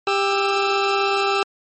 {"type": "tone pair together", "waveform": "20% pulse", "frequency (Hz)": [396.3, 1318.5], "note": ["G4", "E6"], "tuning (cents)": [19, 0], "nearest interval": "octave + major sixth", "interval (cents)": 2081, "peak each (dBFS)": [-14, -17], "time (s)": [0.07, 1.43], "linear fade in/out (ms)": 2, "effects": ["low-pass 6000 Hz 12 dB/octave", "MP3 32 kbps"]}